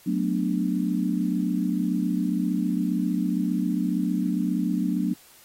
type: chord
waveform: sine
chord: B minor seventh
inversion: second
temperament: equal with one note detuned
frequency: 185 / 220 / 246.9 / 295.2 Hz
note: F#3 / A3 / B3 / D4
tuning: 0 / 0 / 0 / +9 cents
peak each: -26 / -29 / -28 / -28 dBFS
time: 0.06-5.14 s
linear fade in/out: 10 ms
effects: white hiss -53 dBFS RMS until 5.44 s + AAC 48 kbps